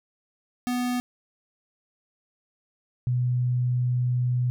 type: tone pair in turn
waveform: square / sine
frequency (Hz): 247 / 124.07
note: B3 / B2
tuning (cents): 0 / +8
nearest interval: octave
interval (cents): 1192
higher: first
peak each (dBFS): -25 / -21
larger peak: second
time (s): 0.67-1 / 3.07-4.5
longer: second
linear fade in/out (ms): 0
effects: none